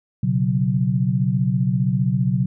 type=chord; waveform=sine; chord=B suspended second; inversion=none; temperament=equal; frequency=123.47 / 138.59 / 185 Hz; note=B2 / C#3 / F#3; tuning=0 / 0 / 0 cents; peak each=-21 dBFS; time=0.23-2.46 s; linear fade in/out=5 ms; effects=none